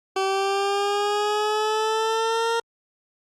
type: exponential sweep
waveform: 20% pulse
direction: up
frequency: 383 to 463.5 Hz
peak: -16 dBFS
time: 0.16-2.6 s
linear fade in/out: 5 ms
effects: low-pass 7000 Hz 12 dB/octave + Opus 48 kbps